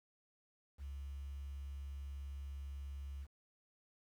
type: tone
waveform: triangle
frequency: 69.3 Hz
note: C#2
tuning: in tune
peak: -39 dBFS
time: 0.78-3.27 s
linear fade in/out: 50 ms
effects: tanh soft clip ceiling -41 dBFS + 11-bit